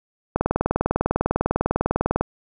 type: click train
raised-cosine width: 1 ms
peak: -5 dBFS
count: 38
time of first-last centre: 0.36-2.21 s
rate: 20 Hz
effects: none